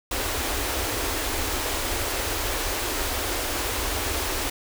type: band-stop noise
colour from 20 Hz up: pink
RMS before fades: -27 dBFS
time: 0.11-4.5 s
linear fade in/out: 5 ms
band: 100 to 260 Hz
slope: 48 dB/octave
effects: none